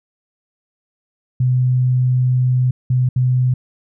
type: tone bursts at uneven times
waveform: sine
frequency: 126.7 Hz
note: B2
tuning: 45 cents sharp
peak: -12 dBFS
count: 3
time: 1.4-2.71 / 2.9-3.09 / 3.16-3.54 s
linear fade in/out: 5 ms
effects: none